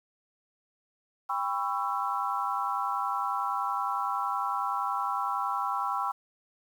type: chord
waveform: sine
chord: C# half-diminished seventh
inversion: second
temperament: just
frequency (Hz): 798.3 / 997.9 / 1108.7 / 1330.5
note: G5 / B5 / C#6 / E6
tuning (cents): +31 / +18 / 0 / +16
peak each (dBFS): -33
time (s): 1.29-6.12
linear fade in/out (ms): 10
effects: 9-bit